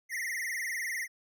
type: tone with vibrato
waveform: square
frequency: 1965 Hz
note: B6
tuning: 9 cents flat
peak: -33 dBFS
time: 0.09-1.08 s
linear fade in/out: 50 ms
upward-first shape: triangle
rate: 20 Hz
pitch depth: 160 cents each way
effects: none